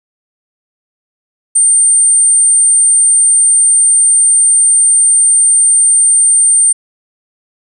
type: tone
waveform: sine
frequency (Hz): 8870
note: C#9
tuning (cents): 0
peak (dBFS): -5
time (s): 1.55-6.73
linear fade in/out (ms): 10
effects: none